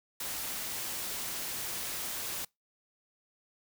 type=noise; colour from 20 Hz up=white; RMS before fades=-37 dBFS; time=0.2-2.45 s; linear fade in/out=5 ms; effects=noise-tail reverb RT60 0.2 s tail -26 dB re dry